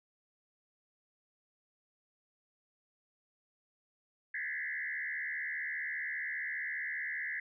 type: tone with frequency modulation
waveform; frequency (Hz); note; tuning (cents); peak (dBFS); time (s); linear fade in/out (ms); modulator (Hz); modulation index
sine; 1864.7; A#6; 0; -35; 4.34-7.4; 5; 75; 3
effects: none